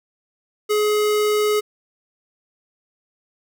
square tone, 421.4 Hz, G#4, 25 cents sharp, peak -17 dBFS, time 0.69-1.61 s, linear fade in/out 20 ms, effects none

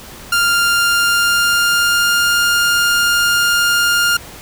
sawtooth tone with pitch glide, 1396.9 to 1408.2 Hz, F6 to F6, 0 to +14 cents, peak -8 dBFS, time 0.32-4.17 s, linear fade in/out 5 ms, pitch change +14 cents, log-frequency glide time 0.68-2.38 s, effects pink hiss -35 dBFS RMS until 4.41 s

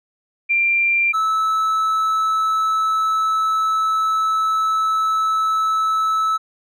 sine / triangle tone pair in turn, 2374 / 1304.9 Hz, D7 / E6, +18 / -18 cents, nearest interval minor seventh, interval 1036 cents, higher first, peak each -14 dBFS, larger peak neither, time 0.49-1.13 / 1.13-6.38 s, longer second, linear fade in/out 20 ms, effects none

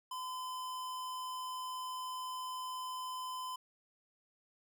square tone, 1019 Hz, C6, 46 cents flat, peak -40 dBFS, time 0.11-3.56 s, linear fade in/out 5 ms, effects none

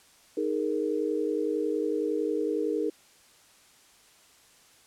sine chord, D# suspended fourth, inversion none, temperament equal, 311.1 / 415.3 / 466.2 Hz, D#4 / G#4 / A#4, 0 / 0 / 0 cents, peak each -30 dBFS, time 0.37-2.9 s, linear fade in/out 5 ms, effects white hiss -58 dBFS RMS until 4.86 s + low-pass 10000 Hz 12 dB/octave

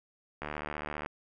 click train, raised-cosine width 0.5 ms, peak -21 dBFS, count 49, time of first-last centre 0.42-1.061 s, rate 74.9 Hz, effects none

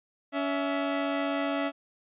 sawtooth tone pair together, 281.9 / 659.3 Hz, C#4 / E5, +29 / 0 cents, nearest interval octave + minor third, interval 1471 cents, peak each -25 / -27 dBFS, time 0.32-1.72 s, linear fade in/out 50 ms, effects resampled to 8000 Hz

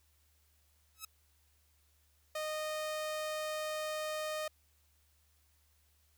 5% pulse tone with exponential growth, 1291 Hz, E6, 37 cents flat, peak -28 dBFS, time 0.94-1.05 s, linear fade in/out 5 ms, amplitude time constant 22 ms
sawtooth tone, 617 Hz, D#5, 15 cents flat, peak -32 dBFS, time 2.35-4.48 s, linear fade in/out 5 ms
effects added 74 Hz sine -70 dBFS peak until 6.17 s + white hiss -73 dBFS RMS until 6.17 s

